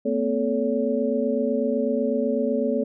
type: tone cluster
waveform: sine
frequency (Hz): 228.3 / 256.3 / 434.7 / 566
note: A#3 / C4 / A4 / C#5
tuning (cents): -36 / -36 / -21 / +36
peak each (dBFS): -26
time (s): 0.05-2.84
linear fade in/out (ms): 10
effects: none